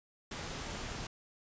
pink noise, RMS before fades -41 dBFS, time 0.31-1.07 s, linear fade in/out 5 ms, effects resampled to 16000 Hz

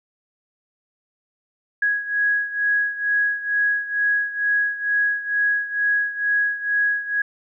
sine beating tone pair, 1661.2 / 1663.4 Hz, G#6 / G#6, 0 / +2 cents, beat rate 2.2 Hz, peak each -20 / -24 dBFS, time 1.82-7.22 s, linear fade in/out 5 ms, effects none

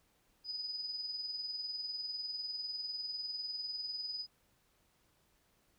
sine tone with tremolo, 4978 Hz, D#8, in tune, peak -36 dBFS, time 0.44-4.27 s, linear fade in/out 50 ms, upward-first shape sine, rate 20 Hz, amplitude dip 50%, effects pink hiss -73 dBFS RMS until 5.78 s

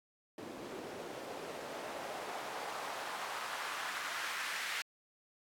white noise with band-pass filter sweep, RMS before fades -42 dBFS, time 0.38-4.82 s, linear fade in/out 2 ms, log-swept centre 320 to 1900 Hz, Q 1.6, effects AAC 64 kbps

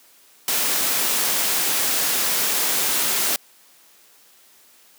white noise, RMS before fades -21 dBFS, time 0.48-3.36 s, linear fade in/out 2 ms, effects white hiss -53 dBFS RMS until 4.98 s + high-pass 200 Hz 12 dB/octave

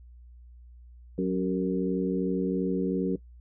harmonic tone with a mistuned harmonic, 92.5 Hz, F#2, in tune, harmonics 2 / 3 / 4 / 5, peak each -28 / -30 / -31 / -32 dBFS, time 1.18-3.16 s, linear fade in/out 5 ms, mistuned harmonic 4, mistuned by +45 cents, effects noise-tail reverb RT60 0.1 s tail -19 dB re dry + added 60 Hz sine -47 dBFS peak until 3.4 s

